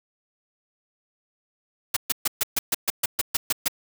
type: noise bursts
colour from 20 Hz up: white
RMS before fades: -22 dBFS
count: 12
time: 1.94-3.682 s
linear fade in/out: 5 ms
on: 26 ms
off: 130 ms
effects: none